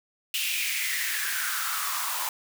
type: noise with high-pass filter sweep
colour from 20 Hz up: white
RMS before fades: -29 dBFS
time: 0.34-2.29 s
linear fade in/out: 2 ms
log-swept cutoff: 2800 to 910 Hz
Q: 5
effects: none